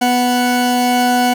40% pulse tone pair together, 246.9 / 739.9 Hz, B3 / F#5, 0 / 0 cents, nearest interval octave + perfect fifth, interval 1900 cents, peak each -14 dBFS, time 0.01-1.34 s, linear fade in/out 10 ms, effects none

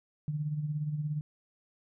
sine tone with tremolo, 150 Hz, D3, 37 cents sharp, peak -28 dBFS, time 0.28-1.21 s, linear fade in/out 0 ms, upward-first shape sine, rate 17 Hz, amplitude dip 55%, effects none

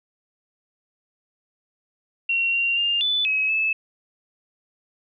sine tone with pitch steps, 2738 / 2761 / 2805 / 3489 / 2556 / 2610 Hz, F7 / F7 / F7 / A7 / D#7 / E7, -35 / -20 / +7 / -15 / +46 / -18 cents, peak -19 dBFS, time 2.29-3.73 s, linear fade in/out 5 ms, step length 240 ms, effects none

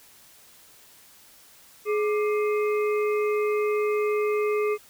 harmonic tone with a mistuned harmonic, 421.3 Hz, G#4, 25 cents sharp, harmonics 1 / 3 / 5 / 6, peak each -22 / -32 / -36 / -38 dBFS, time 1.85-4.78 s, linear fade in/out 50 ms, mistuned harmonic 3, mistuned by -110 cents, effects white hiss -53 dBFS RMS until 4.89 s

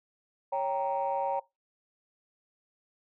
sine chord, G diminished, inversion second, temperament equal, 554.4 / 784 / 932.3 Hz, Db5 / G5 / Bb5, 0 / 0 / 0 cents, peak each -31 dBFS, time 0.52-1.4 s, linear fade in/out 10 ms, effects noise-tail reverb RT60 0.2 s tail -20 dB re dry + tanh soft clip ceiling -21 dBFS

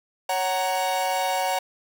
45% pulse chord, F# major, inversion second, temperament equal with one note detuned, 554.4 / 746.4 / 932.3 Hz, C#5 / F#5 / A#5, 0 / +15 / 0 cents, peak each -29 / -25 / -28 dBFS, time 0.29-1.59 s, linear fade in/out 5 ms, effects none

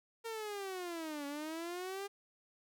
sawtooth linear two-way sweep, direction down then up, 461.8 to 280.9 to 404.6 Hz, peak -36 dBFS, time 0.24-2.08 s, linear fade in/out 20 ms, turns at 1.26 s, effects none

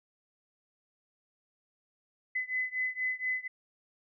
sine beating tone pair, 2017 / 2021.2 Hz, B6 / B6, +36 / +40 cents, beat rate 4.2 Hz, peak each -33 / -34 dBFS, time 2.35-3.48 s, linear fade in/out 10 ms, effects none

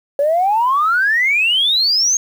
sine exponential sweep, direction up, 554.4 to 6550 Hz, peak -11 dBFS, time 0.19-2.17 s, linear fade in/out 2 ms, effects tanh soft clip ceiling -7 dBFS + 7-bit

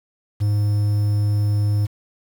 triangle tone with quantisation, 103.8 Hz, G#2, in tune, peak -14 dBFS, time 0.4-1.87 s, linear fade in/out 20 ms, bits 7, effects none

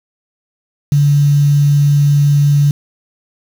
sine tone with quantisation, 144.1 Hz, D3, 33 cents flat, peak -7 dBFS, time 0.92-2.71 s, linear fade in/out 2 ms, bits 5, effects none

